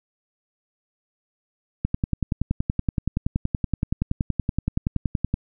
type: click train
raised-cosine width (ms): 5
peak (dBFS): -9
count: 38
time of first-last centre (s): 1.85-5.341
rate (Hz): 10.6
effects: none